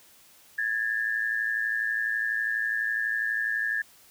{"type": "tone pair together", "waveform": "sine", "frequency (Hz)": [1661.2, 1773.3], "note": ["G#6", "A6"], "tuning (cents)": [0, 13], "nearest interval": "minor second", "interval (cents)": 113, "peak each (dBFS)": -28, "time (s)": [0.58, 3.82], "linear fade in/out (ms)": 5, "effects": ["white hiss -56 dBFS RMS until 4.1 s"]}